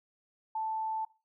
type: tone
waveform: sine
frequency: 880 Hz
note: A5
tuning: in tune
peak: -31 dBFS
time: 0.55-1.05 s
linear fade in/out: 5 ms
effects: noise-tail reverb RT60 0.3 s tail -20 dB re dry